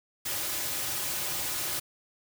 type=noise with comb filter; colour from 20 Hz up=white; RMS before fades=-32 dBFS; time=0.25-1.8 s; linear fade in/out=10 ms; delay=4.4 ms; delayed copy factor=-0.55; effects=none